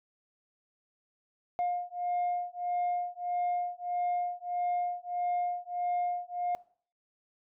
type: beating tone pair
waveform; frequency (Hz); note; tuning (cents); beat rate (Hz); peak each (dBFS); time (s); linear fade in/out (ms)
sine; 709 / 710.6; F5 / F5; +26 / +30; 1.6; -31; 1.59-6.55; 0
effects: noise-tail reverb RT60 0.5 s tail -21 dB re dry + tanh soft clip ceiling -25 dBFS